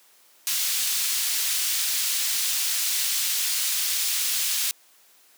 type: high-pass noise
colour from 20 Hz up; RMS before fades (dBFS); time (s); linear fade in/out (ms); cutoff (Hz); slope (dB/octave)
pink; -25; 0.47-4.71; 0; 3600; 12
effects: white hiss -57 dBFS RMS until 5.37 s + high-pass 300 Hz 12 dB/octave